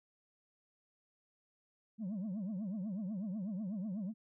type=tone with vibrato; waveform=sine; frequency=200 Hz; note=G3; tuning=35 cents sharp; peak=-34 dBFS; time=1.98-4.14 s; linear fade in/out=50 ms; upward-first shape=triangle; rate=8.1 Hz; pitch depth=250 cents each way; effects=tanh soft clip ceiling -36 dBFS